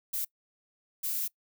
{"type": "noise bursts at uneven times", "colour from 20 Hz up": "violet", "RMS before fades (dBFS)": -32, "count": 2, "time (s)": [[0.13, 0.25], [1.03, 1.28]], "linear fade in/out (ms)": 10, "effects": ["noise-tail reverb RT60 0.1 s tail -23 dB re dry"]}